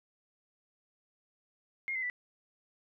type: tone with pitch steps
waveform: sine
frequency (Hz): 2137 / 2054 / 1973.3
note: C7 / C7 / B6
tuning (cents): +36 / -33 / -2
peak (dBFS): -32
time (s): 1.88-2.099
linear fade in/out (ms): 0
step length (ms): 73
effects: none